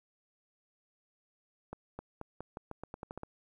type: accelerating click train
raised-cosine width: 1 ms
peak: -27 dBFS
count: 12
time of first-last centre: 1.73-3.234 s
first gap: 260 ms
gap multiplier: 0.86
effects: 11-bit